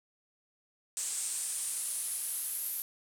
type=noise with band-pass filter sweep; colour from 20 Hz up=pink; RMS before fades=-36 dBFS; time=0.97-2.82 s; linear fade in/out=0 ms; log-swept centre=7900 to 12000 Hz; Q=4.2; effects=none